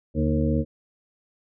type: harmonic tone with a mistuned harmonic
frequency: 77.3 Hz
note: D#2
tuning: 11 cents flat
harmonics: 1 / 2 / 3 / 4 / 6 / 7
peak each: -25 / -26 / -25 / -28 / -31 / -31 dBFS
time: 0.14-0.65 s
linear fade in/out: 50 ms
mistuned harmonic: 2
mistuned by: -80 cents
effects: none